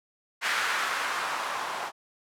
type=noise with low-pass filter sweep; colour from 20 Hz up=violet; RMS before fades=-30 dBFS; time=0.41-1.92 s; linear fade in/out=50 ms; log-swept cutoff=1600 to 880 Hz; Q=1.9; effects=none